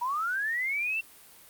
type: linear sweep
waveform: sine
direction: up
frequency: 932.3 to 2723 Hz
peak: -27 dBFS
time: 0.01-1.01 s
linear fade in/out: 10 ms
effects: white hiss -53 dBFS RMS until 1.49 s + Opus 48 kbps